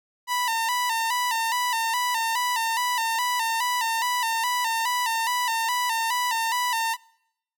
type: tone with vibrato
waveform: sawtooth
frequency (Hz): 946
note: A#5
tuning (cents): +25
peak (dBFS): -19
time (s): 0.27-6.97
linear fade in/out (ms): 50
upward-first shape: square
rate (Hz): 2.4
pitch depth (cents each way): 73
effects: noise-tail reverb RT60 0.8 s tail -25 dB re dry